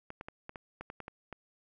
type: clicks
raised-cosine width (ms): 0.5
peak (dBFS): -27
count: 10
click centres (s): 0.104 / 0.211 / 0.285 / 0.494 / 0.558 / 0.81 / 0.901 / 1.003 / 1.081 / 1.327
effects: none